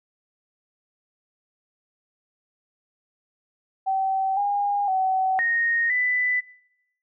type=tone with pitch steps; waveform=sine; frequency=769 / 812 / 757 / 1860 / 1992 Hz; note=G5 / G#5 / F#5 / A#6 / B6; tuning=-33 / -39 / +39 / -4 / +14 cents; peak=-20 dBFS; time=3.86-6.41 s; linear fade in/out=20 ms; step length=510 ms; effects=noise-tail reverb RT60 0.8 s tail -21 dB re dry